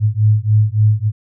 sine beating tone pair, 105.3 / 108.8 Hz, G#2 / A2, +24 / -19 cents, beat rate 3.5 Hz, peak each -13 / -13 dBFS, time 0-1.12 s, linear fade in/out 50 ms, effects none

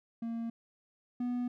triangle tone pair in turn, 230.3 / 245.3 Hz, A#3 / B3, -21 / -12 cents, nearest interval minor second, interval 109 cents, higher second, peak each -32 / -29 dBFS, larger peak second, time 0.22-0.5 / 1.2-1.48 s, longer neither, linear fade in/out 5 ms, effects none

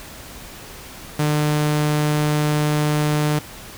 sawtooth tone, 150 Hz, D3, 37 cents sharp, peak -13 dBFS, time 1.19-3.39 s, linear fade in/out 5 ms, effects pink hiss -38 dBFS RMS until 3.77 s

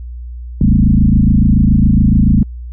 sine tone with frequency modulation, 132.5 Hz, C3, 22 cents sharp, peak -6 dBFS, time 0.61-2.43 s, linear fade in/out 2 ms, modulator 27.1 Hz, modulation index 3.9, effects added 60 Hz sine -24 dBFS peak until 2.72 s

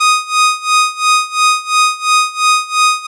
sawtooth tone with tremolo, 1244.5 Hz, D#6, in tune, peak -3 dBFS, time 0-3.07 s, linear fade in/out 10 ms, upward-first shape sine, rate 2.9 Hz, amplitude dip 90%, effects resampled to 22050 Hz

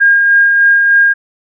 sine tone with tremolo, 1618 Hz, G#6, 46 cents flat, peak -4 dBFS, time 0-1.14 s, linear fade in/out 20 ms, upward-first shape sine, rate 3.3 Hz, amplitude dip 30%, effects none

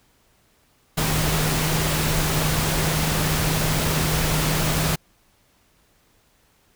sine tone in noise, 155.56 Hz, D#3, in tune, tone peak -24 dBFS, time 0.97-4.96 s, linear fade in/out 10 ms, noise pink, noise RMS -23 dBFS, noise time 0.97-4.96 s, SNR -4 dB, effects pink hiss -61 dBFS RMS until 6.75 s

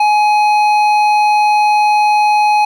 sine tone with hard clipping, 840 Hz, G#5, 19 cents sharp, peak -10 dBFS, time 0-2.65 s, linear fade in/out 5 ms, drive 9 dB, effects none

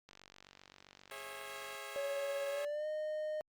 click train, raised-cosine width 0.2 ms, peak -37 dBFS, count 80, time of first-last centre 0.09-1.75 s, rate 47.6 Hz
10% pulse chord, C# minor, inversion second, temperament equal with one note detuned, 415.3 / 543.9 / 659.3 Hz, G#4 / C#5 / E5, 0 / -33 / 0 cents, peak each -41 / -39 / -42 dBFS, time 1.11-2.65 s, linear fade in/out 2 ms
triangle tone with pitch glide, 560 to 614.2 Hz, C#5 to D#5, +18 to -23 cents, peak -34 dBFS, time 1.96-3.41 s, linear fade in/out 0 ms, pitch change +159 cents, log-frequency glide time 2.5-2.87 s
effects Opus 48 kbps

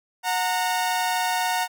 sawtooth tone pair together, 731.2 / 920 Hz, F#5 / A#5, -21 / -23 cents, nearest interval major third, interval 398 cents, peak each -21 dBFS, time 0.23-1.68 s, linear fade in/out 50 ms, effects none

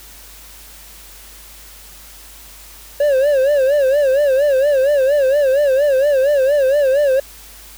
triangle tone with vibrato, 554.4 Hz, C#5, in tune, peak -9 dBFS, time 3-7.2 s, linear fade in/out 5 ms, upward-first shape sine, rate 4.3 Hz, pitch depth 120 cents each way, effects added 50 Hz sine -43 dBFS peak until 7.77 s + white hiss -40 dBFS RMS until 7.77 s

